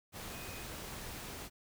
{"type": "tone in noise", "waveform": "sine", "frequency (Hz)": 2500, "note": "D#7", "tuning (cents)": 8, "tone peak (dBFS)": -53, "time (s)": [0.3, 0.67], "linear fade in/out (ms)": 50, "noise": "pink", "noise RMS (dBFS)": -45, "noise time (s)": [0.12, 1.5], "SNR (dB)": -11, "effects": []}